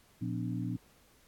harmonic tone with a mistuned harmonic, 59 Hz, A#1, 22 cents sharp, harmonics 2 / 3 / 4 / 5, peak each -36 / -38 / -39 / -40 dBFS, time 0.21-0.77 s, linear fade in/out 10 ms, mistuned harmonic 4, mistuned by +130 cents, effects pink hiss -64 dBFS RMS until 1.27 s + AAC 64 kbps

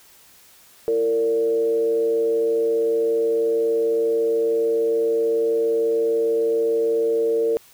sine tone with frequency modulation, 456.7 Hz, A#4, 36 cents flat, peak -17 dBFS, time 0.88-7.57 s, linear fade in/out 0 ms, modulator 122 Hz, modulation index 0.46, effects white hiss -51 dBFS RMS until 7.73 s

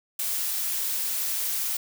blue noise, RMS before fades -28 dBFS, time 0.19-1.77 s, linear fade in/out 5 ms, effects none

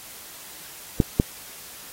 clicks, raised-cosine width 3 ms, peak -3 dBFS, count 2, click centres 1.002 / 1.199 s, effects white hiss -42 dBFS RMS until 1.92 s + AAC 48 kbps

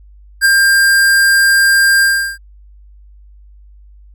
square tone with ADSR envelope, 1597 Hz, G6, 32 cents sharp, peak -6 dBFS, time 0.41-2.38 s, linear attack 41 ms, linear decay 18 ms, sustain -2 dB, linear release 360 ms, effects added 50 Hz sine -38 dBFS peak until 4.14 s

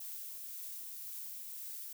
violet noise with tremolo, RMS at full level -44 dBFS, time 0-1.93 s, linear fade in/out 5 ms, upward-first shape triangle, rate 1.9 Hz, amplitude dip 25%, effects none

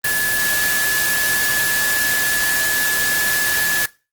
sine tone in noise, 1712 Hz, A6, 48 cents flat, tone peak -17 dBFS, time 0.04-3.86 s, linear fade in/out 5 ms, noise white, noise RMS -21 dBFS, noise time 0.04-3.86 s, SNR +1 dB, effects noise-tail reverb RT60 0.3 s tail -21 dB re dry + Opus 24 kbps

